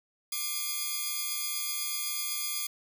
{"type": "tone cluster", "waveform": "5% pulse", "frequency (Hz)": [1177, 2116, 2439, 3339, 4870], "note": ["D6", "C7", "D#7", "G#7", "D#8"], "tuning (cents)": [3, 19, -35, 9, -38], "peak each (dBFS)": -29, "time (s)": [0.32, 2.67], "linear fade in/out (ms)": 5, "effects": []}